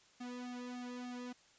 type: tone with flanger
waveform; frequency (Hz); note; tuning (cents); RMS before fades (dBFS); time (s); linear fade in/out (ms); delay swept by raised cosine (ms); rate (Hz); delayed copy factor
sawtooth; 246.9; B3; 0; -45; 0.2-1.33; 10; 2 to 2.73; 3.4; -0.8
effects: white hiss -66 dBFS RMS until 1.58 s + resampled to 16000 Hz